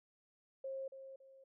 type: tone with echo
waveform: sine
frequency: 536 Hz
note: C5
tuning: 42 cents sharp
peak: -40 dBFS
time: 0.64-0.88 s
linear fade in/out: 5 ms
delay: 280 ms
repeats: 2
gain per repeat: -9 dB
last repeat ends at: 1.44 s
effects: none